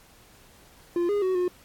triangle tone with pitch steps, 347 / 410.1 / 373.4 / 359.1 Hz, F4 / G#4 / F#4 / F4, -11 / -22 / +16 / +48 cents, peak -20 dBFS, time 0.96-1.48 s, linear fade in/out 2 ms, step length 130 ms, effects pink hiss -55 dBFS RMS until 1.64 s + AAC 64 kbps

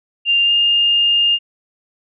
sine tone with pitch glide, 2794 to 2820 Hz, F7 to F7, 0 to +16 cents, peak -11 dBFS, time 0.25-1.39 s, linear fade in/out 50 ms, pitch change +16 cents, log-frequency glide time 0.44-0.51 s, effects none

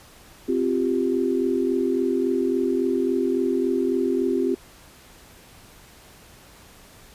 sine chord, C suspended fourth, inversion none, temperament just, 261.6 / 348.8 / 392.4 Hz, C4 / F4 / G4, 0 / -2 / +2 cents, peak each -24 dBFS, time 0.48-4.55 s, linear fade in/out 10 ms, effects pink hiss -49 dBFS RMS until 7.14 s + resampled to 32000 Hz

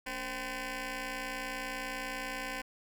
10% pulse ring-modulated tone, 250 Hz, B3, 21 cents sharp, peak -25 dBFS, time 0.06-2.62 s, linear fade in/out 10 ms, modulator 1280 Hz, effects none

